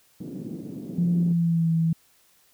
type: band-pass noise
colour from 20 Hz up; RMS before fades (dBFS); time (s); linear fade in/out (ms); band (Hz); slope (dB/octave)
white; -36; 0.2-1.33; 5; 150 to 300; 24
type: tone with pitch glide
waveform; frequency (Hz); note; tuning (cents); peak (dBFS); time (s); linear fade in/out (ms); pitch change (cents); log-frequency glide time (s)
sine; 173.2 to 163.76; F3 to E3; -14 to -11; -19; 0.98-1.93; 5; -97; 1.17-1.71
effects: white hiss -61 dBFS RMS until 2.53 s